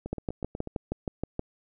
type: two click trains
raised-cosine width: 2 ms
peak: -22 / -16 dBFS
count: 6 / 9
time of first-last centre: 0.06-0.673 / 0.13-1.394 s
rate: 8.15 / 6.33 Hz
effects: none